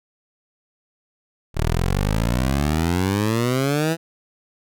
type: exponential sweep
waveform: 15% pulse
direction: up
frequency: 36.71 to 168 Hz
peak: -12 dBFS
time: 1.54-3.97 s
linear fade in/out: 50 ms
effects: none